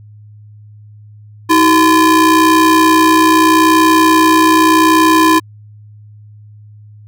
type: ring-modulated tone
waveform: square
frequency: 349.2 Hz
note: F4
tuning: in tune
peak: -4 dBFS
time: 1.49-5.4 s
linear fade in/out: 20 ms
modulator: 668 Hz
effects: added 105 Hz sine -35 dBFS peak until 7.07 s